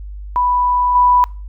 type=tone with level steps; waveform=sine; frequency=987.8 Hz; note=B5; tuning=in tune; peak=-12 / -8 dBFS; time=0.36-1.24 s; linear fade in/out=0 ms; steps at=0.95 s; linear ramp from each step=5 ms; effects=noise-tail reverb RT60 0.4 s tail -26 dB re dry + added 50 Hz sine -27 dBFS peak until 1.48 s